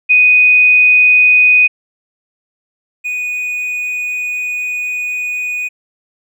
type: tone pair in turn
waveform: sine / triangle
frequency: 2489 / 2476 Hz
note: D#7 / D#7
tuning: 0 / -9 cents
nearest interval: unison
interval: 9 cents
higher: first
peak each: -5 / -15 dBFS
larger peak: first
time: 0.09-1.68 / 3.04-5.69 s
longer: second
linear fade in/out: 20 ms
effects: none